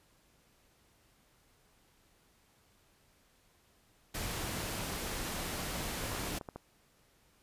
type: noise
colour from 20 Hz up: pink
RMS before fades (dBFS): -38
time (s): 4.14-6.39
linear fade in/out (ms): 10
type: clicks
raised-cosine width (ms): 1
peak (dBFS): -28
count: 9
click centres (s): 5.806 / 6.038 / 6.117 / 6.15 / 6.236 / 6.272 / 6.412 / 6.488 / 6.56
effects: pink hiss -68 dBFS RMS until 7.42 s + resampled to 32000 Hz